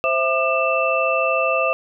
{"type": "tone cluster", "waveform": "sine", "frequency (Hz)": [525, 658, 1201, 2660], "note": ["C5", "E5", "D6", "E7"], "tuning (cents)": [6, -3, 38, 15], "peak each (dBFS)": -22, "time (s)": [0.04, 1.73], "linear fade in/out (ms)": 0, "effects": []}